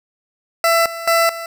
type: tone with tremolo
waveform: 20% pulse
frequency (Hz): 668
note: E5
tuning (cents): +23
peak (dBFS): -7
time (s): 0.64-1.46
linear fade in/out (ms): 2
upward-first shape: square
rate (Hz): 2.3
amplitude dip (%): 80
effects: none